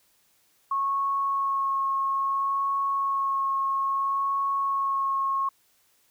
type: tone with vibrato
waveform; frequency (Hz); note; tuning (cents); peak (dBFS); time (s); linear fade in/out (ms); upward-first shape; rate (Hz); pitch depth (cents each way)
sine; 1095; C#6; -22; -23; 0.71-5.49; 5; sine; 0.6; 12
effects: white hiss -65 dBFS RMS until 6.1 s